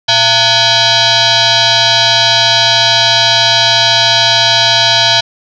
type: tone with frequency modulation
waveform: sine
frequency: 116.54 Hz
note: A#2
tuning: in tune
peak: -6 dBFS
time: 0.08-5.21 s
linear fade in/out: 10 ms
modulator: 795 Hz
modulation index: 5.9
effects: none